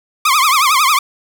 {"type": "tone with vibrato", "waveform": "sawtooth", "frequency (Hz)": 1147, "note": "D6", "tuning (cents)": -41, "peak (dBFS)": -6, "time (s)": [0.25, 0.99], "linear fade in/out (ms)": 5, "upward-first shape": "triangle", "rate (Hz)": 11, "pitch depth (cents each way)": 220, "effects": []}